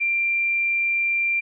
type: tone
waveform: sine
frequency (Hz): 2371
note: D7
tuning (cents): +16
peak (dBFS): -19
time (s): 0-1.41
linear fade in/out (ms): 20
effects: none